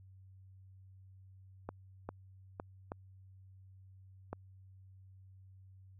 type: clicks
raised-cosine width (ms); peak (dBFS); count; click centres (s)
1; -26; 5; 1.69 / 2.09 / 2.599 / 2.919 / 4.33
effects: added 95 Hz sine -55 dBFS peak until 5.99 s